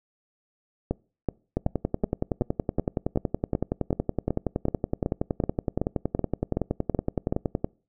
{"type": "two click trains", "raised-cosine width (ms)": 2, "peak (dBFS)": [-11, -11], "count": [66, 18], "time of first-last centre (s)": [[1.57, 7.645], [0.91, 7.325]], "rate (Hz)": [10.7, 2.65], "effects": ["noise-tail reverb RT60 0.4 s tail -26 dB re dry"]}